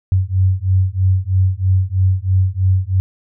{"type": "beating tone pair", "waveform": "sine", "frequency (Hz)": [92.5, 95.6], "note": ["F#2", "G2"], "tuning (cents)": [0, -43], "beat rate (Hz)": 3.1, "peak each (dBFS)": -15, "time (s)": [0.12, 3], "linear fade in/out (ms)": 0, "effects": []}